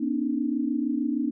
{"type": "tone cluster", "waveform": "sine", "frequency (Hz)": [241, 277.7, 304.2], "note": ["B3", "C#4", "D#4"], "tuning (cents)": [-42, 3, -39], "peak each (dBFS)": -28, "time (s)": [0, 1.31], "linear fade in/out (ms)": 10, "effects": []}